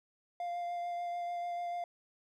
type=tone with vibrato; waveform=triangle; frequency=698.5 Hz; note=F5; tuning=in tune; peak=-33 dBFS; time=0.4-1.84 s; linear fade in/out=2 ms; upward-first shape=triangle; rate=6.8 Hz; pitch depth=14 cents each way; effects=none